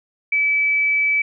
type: tone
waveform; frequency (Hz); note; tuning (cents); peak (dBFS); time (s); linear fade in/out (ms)
sine; 2300; D7; -37; -15; 0.32-1.22; 5
effects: none